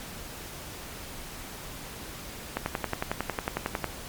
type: click train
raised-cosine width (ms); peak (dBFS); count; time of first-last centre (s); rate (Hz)
0.5; -12; 15; 2.57-3.843; 11
effects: pink hiss -41 dBFS RMS until 4.08 s + MP3 96 kbps